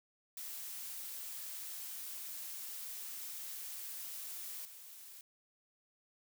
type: noise with level steps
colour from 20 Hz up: blue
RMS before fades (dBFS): -45 / -53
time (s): 0.37-5.21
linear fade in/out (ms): 2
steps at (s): 4.65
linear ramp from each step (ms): 2
effects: none